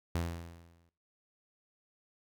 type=tone with exponential decay; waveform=sawtooth; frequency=84.6 Hz; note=E2; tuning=45 cents sharp; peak=-26 dBFS; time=0.15-0.89 s; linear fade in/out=0 ms; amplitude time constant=160 ms; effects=noise-tail reverb RT60 0.4 s tail -18 dB re dry